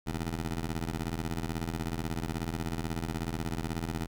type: ring-modulated tone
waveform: 15% pulse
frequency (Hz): 82.3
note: E2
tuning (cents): -2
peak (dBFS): -23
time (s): 0.06-4.07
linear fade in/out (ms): 10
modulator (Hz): 33
effects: none